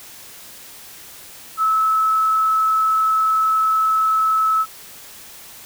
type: tone with frequency modulation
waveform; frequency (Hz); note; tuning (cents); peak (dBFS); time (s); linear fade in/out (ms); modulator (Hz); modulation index
sine; 1300; E6; -24; -14; 1.57-4.66; 50; 30.6; 0.33
effects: white hiss -40 dBFS RMS until 5.65 s